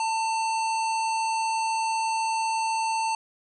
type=harmonic tone; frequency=894 Hz; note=A5; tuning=27 cents sharp; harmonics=1 / 3 / 5 / 7 / 9 / 10; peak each=-24 / -34 / -38 / -41 / -43 / -44 dBFS; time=0-3.15 s; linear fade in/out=2 ms; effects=none